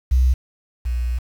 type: tone pair in turn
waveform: sine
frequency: 63.6 / 60.59 Hz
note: C2 / B1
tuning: -48 / -32 cents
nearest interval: minor second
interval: 84 cents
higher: first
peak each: -12 / -19 dBFS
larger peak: first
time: 0.11-0.34 / 0.85-1.19 s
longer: second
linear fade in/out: 10 ms
effects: 7-bit